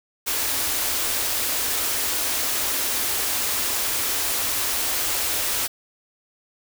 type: band-stop noise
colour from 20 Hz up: white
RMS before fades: -24 dBFS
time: 0.26-5.68 s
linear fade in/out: 20 ms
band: 120 to 230 Hz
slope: 96 dB/octave
effects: none